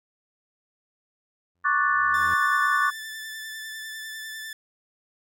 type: tone with exponential growth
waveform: sawtooth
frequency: 87.3 Hz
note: F2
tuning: in tune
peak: -32 dBFS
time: 1.55-2.34 s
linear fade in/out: 0 ms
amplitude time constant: 170 ms
type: chord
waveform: sine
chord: D major seventh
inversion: third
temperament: equal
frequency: 1108.7 / 1174.7 / 1480 / 1760 Hz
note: C#6 / D6 / F#6 / A6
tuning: 0 / 0 / 0 / 0 cents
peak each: -25 dBFS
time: 1.64-2.91 s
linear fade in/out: 20 ms
type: tone with vibrato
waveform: sawtooth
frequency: 1760 Hz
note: A6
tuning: in tune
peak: -31 dBFS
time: 2.14-4.53 s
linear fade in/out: 2 ms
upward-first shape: triangle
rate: 10 Hz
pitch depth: 25 cents each way
effects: none